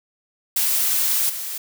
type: noise with level steps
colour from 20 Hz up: blue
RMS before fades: -20 / -29 dBFS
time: 0.56-1.58 s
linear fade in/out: 5 ms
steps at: 1.29 s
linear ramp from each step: 10 ms
effects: none